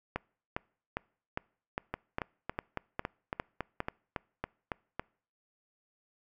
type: two click trains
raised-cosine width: 0.5 ms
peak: -17 / -18 dBFS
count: 10 / 12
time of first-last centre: 0.16-3.804 / 1.94-4.996 s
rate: 2.47 / 3.6 Hz
effects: noise-tail reverb RT60 0.5 s tail -26 dB re dry